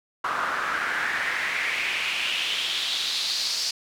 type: noise with band-pass filter sweep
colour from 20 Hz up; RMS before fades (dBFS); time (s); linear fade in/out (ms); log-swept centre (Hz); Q
pink; -27; 0.24-3.71; 5; 1200 to 5000; 3.7
effects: none